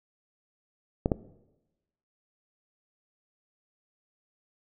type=clicks; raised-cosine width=2 ms; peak=-10 dBFS; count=2; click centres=1.059 / 1.118 s; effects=noise-tail reverb RT60 1.0 s tail -18 dB re dry